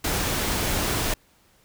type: noise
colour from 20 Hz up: pink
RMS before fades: -25 dBFS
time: 0.04-1.14 s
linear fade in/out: 5 ms
effects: pink hiss -60 dBFS RMS until 1.64 s